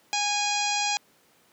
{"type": "harmonic tone", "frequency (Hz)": 823, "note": "G#5", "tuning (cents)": -16, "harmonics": [1, 2, 3, 4, 5, 6, 7, 8, 9], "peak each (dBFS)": [-28, -38, -30, -34, -34, -34, -35, -34, -37], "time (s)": [0.13, 0.97], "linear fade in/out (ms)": 0, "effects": ["pink hiss -61 dBFS RMS until 1.52 s", "high-pass 200 Hz 12 dB/octave"]}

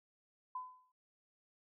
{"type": "tone with exponential decay", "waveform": "sine", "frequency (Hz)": 1011, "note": "B5", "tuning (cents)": 40, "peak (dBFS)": -37, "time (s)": [0.55, 0.92], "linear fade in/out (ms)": 5, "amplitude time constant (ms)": 79, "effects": []}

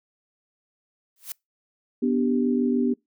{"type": "noise with exponential growth", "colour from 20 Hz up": "blue", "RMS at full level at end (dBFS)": -29, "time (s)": [1.16, 1.32], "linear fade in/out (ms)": 2, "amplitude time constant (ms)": 33}
{"type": "chord", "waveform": "sine", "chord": "G major", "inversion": "first", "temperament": "equal", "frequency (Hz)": [246.9, 293.7, 392], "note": ["B3", "D4", "G4"], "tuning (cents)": [0, 0, 0], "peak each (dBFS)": [-21, -27, -27], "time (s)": [2.02, 2.94], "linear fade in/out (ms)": 10}
{"effects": ["noise-tail reverb RT60 0.2 s tail -26 dB re dry"]}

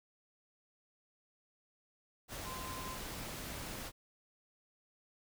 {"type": "tone in noise", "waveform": "sine", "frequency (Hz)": 1035, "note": "C6", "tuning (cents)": -19, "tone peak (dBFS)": -45, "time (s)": [2.43, 2.98], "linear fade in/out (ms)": 50, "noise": "pink", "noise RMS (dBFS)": -44, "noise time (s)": [2.28, 3.92], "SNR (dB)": -4, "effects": []}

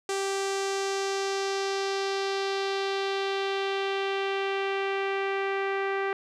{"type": "tone with low-pass filter sweep", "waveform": "sawtooth", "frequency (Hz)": 391.3, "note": "G4", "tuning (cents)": -3, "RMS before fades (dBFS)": -29, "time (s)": [0.09, 6.13], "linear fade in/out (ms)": 2, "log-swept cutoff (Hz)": [7700, 2000], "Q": 1.9, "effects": []}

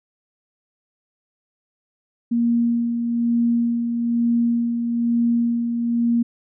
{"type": "tone with tremolo", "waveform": "sine", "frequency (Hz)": 235.2, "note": "A#3", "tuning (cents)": 16, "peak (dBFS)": -15, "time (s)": [2.31, 6.23], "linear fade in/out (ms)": 10, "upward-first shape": "sine", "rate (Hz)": 1.1, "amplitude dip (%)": 45, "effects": []}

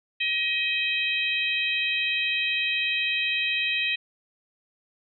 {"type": "harmonic tone with a mistuned harmonic", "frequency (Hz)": 632, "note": "D#5", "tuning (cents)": 27, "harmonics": [3, 4, 5, 6], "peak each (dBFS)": [-32, -25, -30, -33], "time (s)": [0.2, 3.96], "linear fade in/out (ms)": 10, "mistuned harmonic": 6, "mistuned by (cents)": 26, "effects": []}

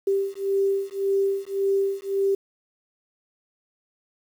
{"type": "beating tone pair", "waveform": "sine", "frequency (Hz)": [392, 393.8], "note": ["G4", "G4"], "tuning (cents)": [0, 8], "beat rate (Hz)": 1.8, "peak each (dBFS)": -24, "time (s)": [0.07, 2.35], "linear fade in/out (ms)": 5, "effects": ["8-bit"]}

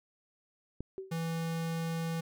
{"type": "click", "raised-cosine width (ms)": 3, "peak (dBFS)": -25, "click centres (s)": 0.806}
{"type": "tone with exponential decay", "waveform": "sine", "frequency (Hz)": 382.5, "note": "G4", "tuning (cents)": -42, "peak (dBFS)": -34, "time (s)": [0.98, 1.22], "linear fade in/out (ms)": 0, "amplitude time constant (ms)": 52}
{"type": "tone", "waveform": "square", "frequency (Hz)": 164.81, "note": "E3", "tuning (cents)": 0, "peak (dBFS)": -33, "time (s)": [1.11, 2.21], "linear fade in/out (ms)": 10}
{"effects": []}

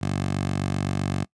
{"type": "tone with high-pass filter", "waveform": "10% pulse", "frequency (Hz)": 47.76, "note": "G1", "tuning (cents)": -44, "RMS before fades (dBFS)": -26, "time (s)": [0.01, 1.25], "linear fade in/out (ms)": 20, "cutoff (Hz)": 110, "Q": 1.6, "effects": ["noise-tail reverb RT60 0.1 s tail -22 dB re dry", "resampled to 22050 Hz"]}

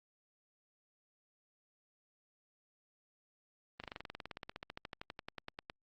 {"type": "slowing click train", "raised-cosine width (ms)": 0.3, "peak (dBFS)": -27, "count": 29, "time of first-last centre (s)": [3.8, 5.699], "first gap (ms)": 38, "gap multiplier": 1.04, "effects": ["Opus 32 kbps"]}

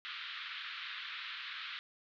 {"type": "band-pass noise", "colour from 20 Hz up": "white", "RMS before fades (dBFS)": -44, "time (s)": [0.05, 1.79], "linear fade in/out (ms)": 0, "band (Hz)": [1200, 3900], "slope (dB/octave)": 48, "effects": []}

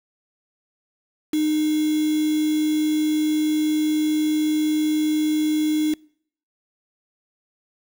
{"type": "tone with quantisation", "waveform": "sine", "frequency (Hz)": 306.7, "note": "D#4", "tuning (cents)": -25, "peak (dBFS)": -18, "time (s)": [1.33, 5.94], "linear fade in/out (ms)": 5, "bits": 5, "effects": ["noise-tail reverb RT60 0.6 s tail -25 dB re dry"]}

